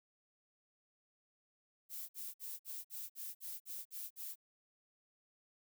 violet noise bursts, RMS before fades -45 dBFS, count 10, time 1.89-4.358 s, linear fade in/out 50 ms, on 200 ms, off 52 ms, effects none

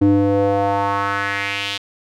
square tone with band-pass filter sweep, 99.9 Hz, G2, 33 cents sharp, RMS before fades -18 dBFS, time 0.01-1.78 s, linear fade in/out 10 ms, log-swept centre 280 to 3500 Hz, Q 2.7, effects none

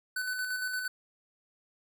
square tone with tremolo, 1504 Hz, F#6, 28 cents sharp, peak -31 dBFS, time 0.16-0.88 s, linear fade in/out 5 ms, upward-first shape square, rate 8.7 Hz, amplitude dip 35%, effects none

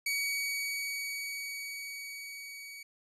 sawtooth tone with level ramp, 2259 Hz, C#7, 32 cents sharp, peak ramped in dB -26 to -41 dBFS, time 0.06-2.83 s, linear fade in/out 5 ms, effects resampled to 32000 Hz

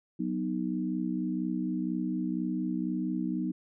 sine chord, B major, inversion second, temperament equal, 185 / 246.9 / 311.1 Hz, F#3 / B3 / D#4, 0 / 0 / 0 cents, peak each -33 dBFS, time 0.19-3.52 s, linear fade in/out 10 ms, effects none

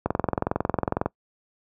click train, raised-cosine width 1 ms, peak -8 dBFS, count 23, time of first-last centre 0.06-1.06 s, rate 22 Hz, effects noise-tail reverb RT60 0.1 s tail -24 dB re dry + high-pass 60 Hz 12 dB/octave

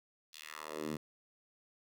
10% pulse tone with high-pass filter sweep, 77 Hz, D#2, 17 cents flat, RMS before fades -43 dBFS, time 0.33-0.97 s, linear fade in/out 5 ms, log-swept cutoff 4000 to 160 Hz, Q 1.6, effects none

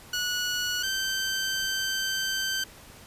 15% pulse tone pair in turn, 1465 / 1552.1 Hz, F#6 / G6, -18 / -18 cents, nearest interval minor second, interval 100 cents, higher second, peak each -20 dBFS, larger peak neither, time 0.13-0.83 / 0.83-2.64 s, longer second, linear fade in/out 5 ms, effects pink hiss -49 dBFS RMS until 3.06 s + resampled to 32000 Hz

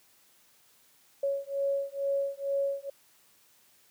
sine beating tone pair, 554.4 / 556.6 Hz, C#5 / C#5, 0 / +7 cents, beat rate 2.2 Hz, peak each -31 dBFS, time 1.23-2.9 s, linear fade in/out 5 ms, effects white hiss -63 dBFS RMS until 3.9 s + high-pass 80 Hz 12 dB/octave

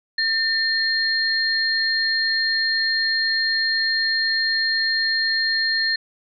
sine tone pair together, 1802 / 4216 Hz, A6 / C8, +41 / +12 cents, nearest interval octave + minor third, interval 1471 cents, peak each -21 dBFS, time 0.18-5.96 s, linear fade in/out 5 ms, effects none

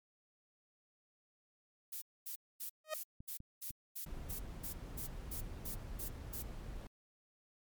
violet noise bursts, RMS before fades -43 dBFS, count 14, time 1.92-6.426 s, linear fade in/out 10 ms, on 99 ms, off 240 ms
sawtooth tone with exponential growth, 622.3 Hz, D#5, in tune, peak -30 dBFS, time 2.84-2.94 s, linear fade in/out 5 ms, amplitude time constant 20 ms
clicks, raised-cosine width 5 ms, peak -38 dBFS, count 3, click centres 3.205 / 3.404 / 3.707 s
brown noise, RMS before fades -46 dBFS, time 4.06-6.87 s, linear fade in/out 2 ms
effects MP3 96 kbps

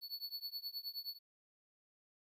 square tone with tremolo, 4435 Hz, C#8, in tune, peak -39 dBFS, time 0.01-1.19 s, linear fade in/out 50 ms, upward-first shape triangle, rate 9.5 Hz, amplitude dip 100%, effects 13-bit

